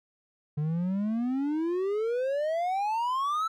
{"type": "exponential sweep", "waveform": "triangle", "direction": "up", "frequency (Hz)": [146, 1338], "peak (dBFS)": -24, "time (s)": [0.57, 3.48], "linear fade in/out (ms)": 10, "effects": []}